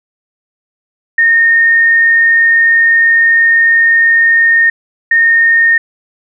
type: tone bursts at uneven times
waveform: sine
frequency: 1837 Hz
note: A#6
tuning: 26 cents flat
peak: -5 dBFS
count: 2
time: 1.18-4.7 / 5.11-5.78 s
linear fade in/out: 5 ms
effects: none